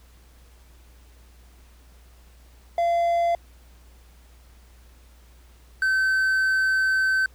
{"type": "tone pair in turn", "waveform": "triangle", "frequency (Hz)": [685, 1537.8], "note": ["F5", "G6"], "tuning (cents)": [-34, -34], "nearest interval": "octave + major second", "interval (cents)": 1400, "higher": "second", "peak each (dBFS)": -17, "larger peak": "neither", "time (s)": [[2.78, 3.35], [5.82, 7.26]], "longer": "second", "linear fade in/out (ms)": 2, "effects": ["added 60 Hz sine -49 dBFS peak until 7.34 s", "pink hiss -58 dBFS RMS until 7.34 s"]}